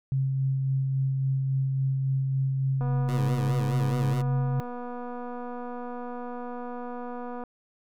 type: tone with tremolo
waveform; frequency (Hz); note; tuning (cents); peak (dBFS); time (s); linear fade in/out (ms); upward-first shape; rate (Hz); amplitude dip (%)
sine; 134.2; C3; +44; -22; 0.12-4.6; 0; sine; 3.6; 25
type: click train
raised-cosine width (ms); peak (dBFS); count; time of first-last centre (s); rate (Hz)
1; -25; 1130; 2.81-7.437; 244
type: tone with vibrato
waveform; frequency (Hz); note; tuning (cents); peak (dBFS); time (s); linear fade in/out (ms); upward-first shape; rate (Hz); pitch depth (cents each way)
15% pulse; 112.8; A2; +44; -26; 3.08-4.22; 10; sine; 4.8; 180
effects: none